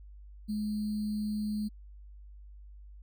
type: tone with sample-and-hold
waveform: sine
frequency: 211.2 Hz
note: G#3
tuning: 29 cents sharp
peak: -30 dBFS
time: 0.48-1.69 s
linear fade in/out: 20 ms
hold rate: 4410 Hz
effects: added 50 Hz sine -47 dBFS peak until 3.02 s